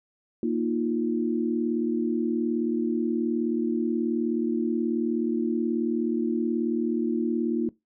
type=chord; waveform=sine; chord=Bb suspended fourth; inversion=none; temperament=just; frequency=233.1 / 310.8 / 349.6 Hz; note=Bb3 / Eb4 / F4; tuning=0 / -2 / +2 cents; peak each=-26 / -29 / -28 dBFS; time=0.43-7.69 s; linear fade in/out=2 ms; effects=noise-tail reverb RT60 0.2 s tail -21 dB re dry